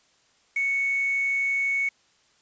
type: tone with quantisation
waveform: sine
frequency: 2217 Hz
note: C#7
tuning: in tune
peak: -22 dBFS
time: 0.56-1.89 s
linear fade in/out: 5 ms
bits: 7
effects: white hiss -63 dBFS RMS until 2.41 s + resampled to 16000 Hz